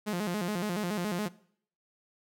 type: tone with vibrato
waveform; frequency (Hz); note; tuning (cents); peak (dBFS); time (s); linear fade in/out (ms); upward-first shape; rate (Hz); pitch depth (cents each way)
sawtooth; 192.4; G3; -32; -26; 0.06-1.29; 20; square; 7.1; 160
effects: noise-tail reverb RT60 0.6 s tail -20 dB re dry